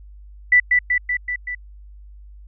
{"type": "tone with echo", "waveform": "sine", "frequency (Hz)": 1976, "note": "B6", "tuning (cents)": 0, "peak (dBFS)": -9, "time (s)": [0.52, 0.6], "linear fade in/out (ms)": 5, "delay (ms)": 190, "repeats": 5, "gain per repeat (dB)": -3, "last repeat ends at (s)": 1.55, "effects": ["added 50 Hz sine -39 dBFS peak until 2.47 s"]}